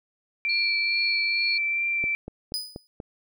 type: tone with vibrato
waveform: sine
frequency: 2349 Hz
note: D7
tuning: in tune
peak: -23 dBFS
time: 0.45-2.15 s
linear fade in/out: 0 ms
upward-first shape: triangle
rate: 2.3 Hz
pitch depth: 13 cents each way
type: tone with tremolo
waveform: sine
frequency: 4365 Hz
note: C#8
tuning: 28 cents flat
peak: -25 dBFS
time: 0.49-1.58 s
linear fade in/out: 5 ms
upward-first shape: sine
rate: 2.2 Hz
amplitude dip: 35%
type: click train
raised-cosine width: 2 ms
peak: -22 dBFS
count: 5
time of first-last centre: 2.04-3.002 s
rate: 4.16 Hz
type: tone with exponential decay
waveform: 40% pulse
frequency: 4978 Hz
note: D#8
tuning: in tune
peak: -23 dBFS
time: 2.54-2.87 s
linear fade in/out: 0 ms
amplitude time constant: 71 ms
effects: none